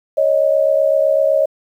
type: tone pair together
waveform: sine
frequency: 554.4 / 622.3 Hz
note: C#5 / D#5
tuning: 0 / 0 cents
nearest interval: major second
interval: 200 cents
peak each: -14 dBFS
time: 0.17-1.46 s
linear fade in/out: 10 ms
effects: 8-bit